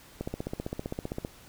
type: click train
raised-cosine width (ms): 2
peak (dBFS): -19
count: 17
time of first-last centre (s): 0.21-1.249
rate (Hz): 15.4
effects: pink hiss -53 dBFS RMS until 1.48 s